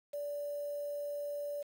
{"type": "tone with quantisation", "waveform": "sine", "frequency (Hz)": 580, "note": "D5", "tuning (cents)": -22, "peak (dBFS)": -36, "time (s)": [0.13, 1.63], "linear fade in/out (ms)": 10, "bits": 9, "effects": []}